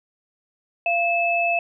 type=tone pair together; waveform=sine; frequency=687.2 / 2611 Hz; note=F5 / E7; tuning=-28 / -17 cents; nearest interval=octave + major seventh; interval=2311 cents; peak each=-21 dBFS; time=0.86-1.59 s; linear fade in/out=2 ms; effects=none